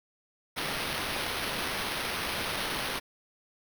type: noise with sample-and-hold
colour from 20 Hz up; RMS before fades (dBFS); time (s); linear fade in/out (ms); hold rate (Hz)
white; -33; 0.56-3; 20; 7350
effects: none